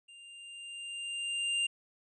square tone with level ramp, 2794 Hz, F7, in tune, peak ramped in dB -52 to -28 dBFS, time 0.08-1.67 s, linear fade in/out 10 ms, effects resampled to 22050 Hz

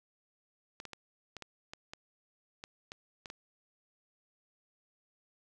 clicks, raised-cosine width 0.2 ms, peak -26 dBFS, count 11, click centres 0.801 / 0.853 / 0.933 / 1.367 / 1.423 / 1.735 / 1.935 / 2.639 / 2.919 / 3.258 / 3.301 s, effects none

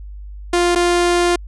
sawtooth tone with dropouts, 350 Hz, F4, 4 cents sharp, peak -9 dBFS, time 0.53-1.36 s, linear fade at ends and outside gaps 5 ms, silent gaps 0.751-0.757 s, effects added 50 Hz sine -30 dBFS peak until 1.47 s + resampled to 24000 Hz

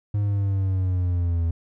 triangle linear sweep, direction down, 103.83 to 82.41 Hz, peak -18 dBFS, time 0.14-1.51 s, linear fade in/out 5 ms, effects none

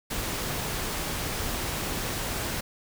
pink noise, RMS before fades -31 dBFS, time 0.1-2.61 s, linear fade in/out 10 ms, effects none

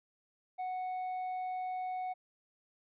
sine tone with hard clipping, 739 Hz, F#5, 2 cents flat, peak -36 dBFS, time 0.58-2.14 s, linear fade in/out 20 ms, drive 3 dB, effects resampled to 8000 Hz

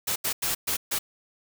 white noise bursts at uneven times, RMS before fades -27 dBFS, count 5, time 0.07-0.16 / 0.24-0.33 / 0.42-0.55 / 0.67-0.77 / 0.91-0.99 s, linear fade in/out 10 ms, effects none

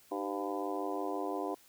harmonic tone with a mistuned harmonic, 100.6 Hz, G2, 45 cents sharp, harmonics 3 / 4 / 5 / 6 / 7 / 8 / 9 / 10, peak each -39 / -39 / -42 / -46 / -40 / -46 / -47 / -43 dBFS, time 0.11-1.55 s, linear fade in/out 10 ms, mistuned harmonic 4, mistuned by -64 cents, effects white hiss -62 dBFS RMS until 1.68 s

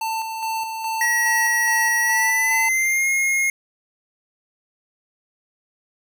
square tone with tremolo, 892 Hz, A5, 23 cents sharp, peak -23 dBFS, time 0.01-2.69 s, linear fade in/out 5 ms, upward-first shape square, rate 2.4 Hz, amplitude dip 40%
square tone with pitch glide, 1913 to 2147 Hz, A#6 to C7, +44 to +44 cents, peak -18 dBFS, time 1.01-3.5 s, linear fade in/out 2 ms, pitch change +200 cents, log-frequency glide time 2-3.08 s
effects none

